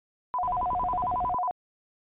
sine tone with vibrato, 849 Hz, G#5, 38 cents sharp, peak -25 dBFS, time 0.34-1.51 s, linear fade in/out 0 ms, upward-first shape square, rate 11 Hz, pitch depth 280 cents each way
brown noise, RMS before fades -42 dBFS, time 0.43-1.33 s, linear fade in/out 5 ms
click train, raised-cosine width 2 ms, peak -24 dBFS, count 8, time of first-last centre 0.63-1.345 s, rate 9.79 Hz
effects resampled to 8000 Hz

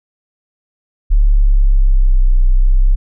sine linear two-way sweep, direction down then up, 36.41 to 31 to 33.09 Hz, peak -6 dBFS, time 1.1-2.96 s, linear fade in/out 20 ms, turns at 2.37 s, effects none

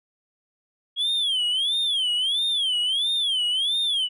sine tone with vibrato, 3260 Hz, G#7, 33 cents flat, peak -18 dBFS, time 0.96-4.09 s, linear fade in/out 50 ms, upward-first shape sine, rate 1.5 Hz, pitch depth 200 cents each way, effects tanh soft clip ceiling -20 dBFS

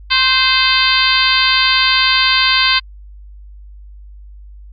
harmonic tone with a mistuned harmonic, 518 Hz, C5, 17 cents flat, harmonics 2 / 3 / 4 / 5 / 6 / 7 / 8 / 9, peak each -18 / -18 / -18 / -18 / -18 / -18 / -18 / -18 dBFS, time 0.1-2.8 s, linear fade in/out 20 ms, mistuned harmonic 2, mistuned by +33 cents, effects added 50 Hz sine -33 dBFS peak until 4.72 s + MP3 64 kbps

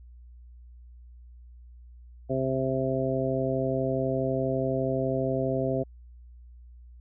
harmonic tone, 132.1 Hz, C3, 17 cents sharp, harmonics 1 / 2 / 3 / 4 / 5, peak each -31 / -31 / -31 / -31 / -31 dBFS, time 2.29-5.84 s, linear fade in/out 20 ms, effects added 60 Hz sine -46 dBFS peak until 7 s

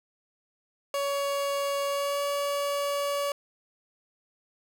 30% pulse tone with pitch glide, 562 to 568.9 Hz, C#5 to C#5, +24 to +45 cents, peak -24 dBFS, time 0.94-3.32 s, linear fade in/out 2 ms, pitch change +21 cents, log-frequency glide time 1.87-2.22 s, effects none

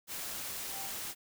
sine tone in noise, 784 Hz, G5, in tune, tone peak -46 dBFS, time 0.7-0.91 s, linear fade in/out 50 ms, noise white, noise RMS -40 dBFS, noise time 0.07-1.15 s, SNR -9 dB, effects none

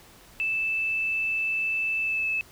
sine tone with pitch glide, 2636 to 2610 Hz, E7 to E7, -1 to -18 cents, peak -24 dBFS, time 0.4-2.41 s, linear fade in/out 0 ms, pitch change -17 cents, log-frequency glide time 2.01-2.29 s, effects pink hiss -52 dBFS RMS until 2.51 s

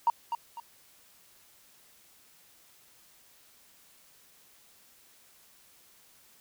triangle tone with echo, 935 Hz, A#5, 5 cents sharp, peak -16 dBFS, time 0.07-0.1 s, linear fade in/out 2 ms, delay 250 ms, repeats 2, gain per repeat -10 dB, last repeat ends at 0.6 s, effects tanh soft clip ceiling -18 dBFS + white hiss -60 dBFS RMS until 6.4 s

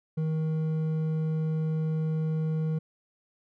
triangle tone with hard clipping, 157.8 Hz, D#3, 25 cents sharp, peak -27 dBFS, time 0.17-2.79 s, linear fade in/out 10 ms, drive 9 dB, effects none

